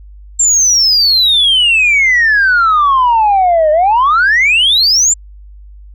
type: exponential two-way sweep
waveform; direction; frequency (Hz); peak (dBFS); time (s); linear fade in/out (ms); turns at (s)
sine; down then up; 7459 to 600 to 7459; -5; 0.39-5.14; 10; 3.71
effects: tanh soft clip ceiling -4 dBFS + added 50 Hz sine -32 dBFS peak until 5.94 s